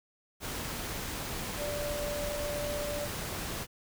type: tone in noise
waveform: sine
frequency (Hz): 585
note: D5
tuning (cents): -7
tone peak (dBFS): -34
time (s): 1.57-3.09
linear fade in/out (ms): 50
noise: pink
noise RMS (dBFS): -37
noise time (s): 0.4-3.67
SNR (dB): 0
effects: none